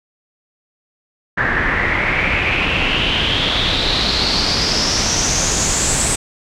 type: noise with low-pass filter sweep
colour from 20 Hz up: pink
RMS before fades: -17 dBFS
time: 1.37-6.16 s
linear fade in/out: 10 ms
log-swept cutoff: 1700 to 8200 Hz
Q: 6
effects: none